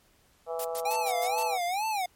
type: harmonic tone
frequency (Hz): 164.81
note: E3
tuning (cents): 0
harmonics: 3 / 4 / 5 / 6 / 7 / 8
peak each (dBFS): -33 / -35 / -38 / -49 / -44 / -47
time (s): 0.46-1.59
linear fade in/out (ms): 50
type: noise bursts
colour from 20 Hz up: blue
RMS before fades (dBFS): -36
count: 6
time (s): 0.59-1.433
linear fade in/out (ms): 5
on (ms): 58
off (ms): 99
type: tone with vibrato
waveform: square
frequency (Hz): 784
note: G5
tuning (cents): 0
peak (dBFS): -28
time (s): 0.85-2.06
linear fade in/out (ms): 5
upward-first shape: sine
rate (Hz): 2.2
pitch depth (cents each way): 210
effects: pink hiss -64 dBFS RMS until 2.15 s + MP3 64 kbps